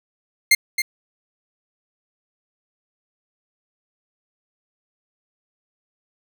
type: tone with echo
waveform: sawtooth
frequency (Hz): 2111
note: C7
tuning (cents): +15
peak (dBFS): -7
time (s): 0.51-0.55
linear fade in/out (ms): 5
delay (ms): 270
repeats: 1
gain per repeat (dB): -8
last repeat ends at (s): 0.82
effects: none